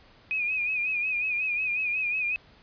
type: tone with vibrato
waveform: sine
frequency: 2484 Hz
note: D#7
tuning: 3 cents flat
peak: -25 dBFS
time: 0.31-2.36 s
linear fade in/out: 0 ms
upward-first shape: sine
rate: 5.5 Hz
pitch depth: 65 cents each way
effects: pink hiss -56 dBFS RMS until 2.62 s + resampled to 11025 Hz